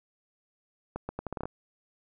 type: accelerating click train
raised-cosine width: 1 ms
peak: -20 dBFS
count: 9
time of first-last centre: 0.96-1.455 s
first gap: 130 ms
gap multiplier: 0.77
effects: none